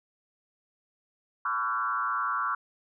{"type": "tone with frequency modulation", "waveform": "sine", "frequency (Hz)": 1244.5, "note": "D#6", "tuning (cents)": 0, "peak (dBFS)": -26, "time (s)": [1.45, 2.55], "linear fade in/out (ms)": 5, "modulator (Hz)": 117, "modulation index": 1.9, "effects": []}